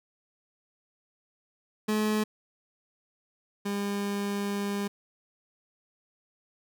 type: tone pair in turn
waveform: 30% pulse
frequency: 213.8 / 201.8 Hz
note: A3 / G#3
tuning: -49 / -49 cents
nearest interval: minor second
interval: 100 cents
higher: first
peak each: -22 / -26 dBFS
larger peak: first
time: 1.88-2.24 / 3.65-4.88 s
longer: second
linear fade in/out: 10 ms
effects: none